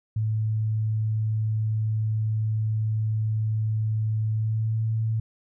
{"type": "tone with pitch glide", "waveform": "sine", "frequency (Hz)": [109.1, 111.2], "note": ["A2", "A2"], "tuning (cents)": [-14, 19], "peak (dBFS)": -22, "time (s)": [0.16, 5.2], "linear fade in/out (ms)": 5, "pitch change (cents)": 33, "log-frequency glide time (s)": [4.3, 4.8], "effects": []}